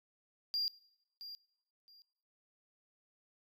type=tone with echo; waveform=triangle; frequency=4788 Hz; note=D8; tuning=33 cents sharp; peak=-30 dBFS; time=0.54-0.68 s; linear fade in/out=0 ms; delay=670 ms; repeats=2; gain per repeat=-14 dB; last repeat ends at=2.02 s; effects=noise-tail reverb RT60 1.0 s tail -25 dB re dry + tanh soft clip ceiling -28 dBFS